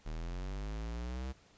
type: linear sweep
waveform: square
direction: up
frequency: 37.67 to 66.5 Hz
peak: -38 dBFS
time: 0.05-1.33 s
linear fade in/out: 20 ms
effects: pink hiss -64 dBFS RMS until 1.57 s + resampled to 16000 Hz